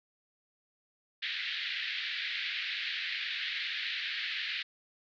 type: band-pass noise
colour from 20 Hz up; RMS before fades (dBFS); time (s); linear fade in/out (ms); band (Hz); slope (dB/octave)
pink; -36; 1.22-4.63; 10; 1700 to 4200; 48
effects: none